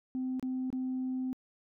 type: tone with dropouts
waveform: sine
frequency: 257.7 Hz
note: C4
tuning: 26 cents flat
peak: -30 dBFS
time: 0.15-1.33 s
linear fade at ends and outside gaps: 0 ms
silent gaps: 0.396-0.427 / 0.703-0.728 s
effects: tanh soft clip ceiling -28 dBFS